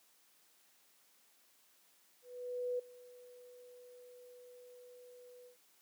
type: tone with ADSR envelope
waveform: sine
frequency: 493.9 Hz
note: B4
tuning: in tune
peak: -33 dBFS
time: 2.22-5.57 s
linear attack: 570 ms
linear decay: 9 ms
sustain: -21 dB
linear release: 110 ms
effects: white hiss -69 dBFS RMS until 5.81 s + high-pass 200 Hz 12 dB/octave